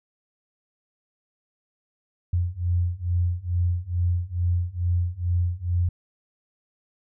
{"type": "beating tone pair", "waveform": "sine", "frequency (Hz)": [86.8, 89.1], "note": ["F2", "F2"], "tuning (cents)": [-10, 35], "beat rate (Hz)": 2.3, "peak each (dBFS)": [-25, -24], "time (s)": [2.33, 5.89], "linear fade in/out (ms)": 5, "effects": []}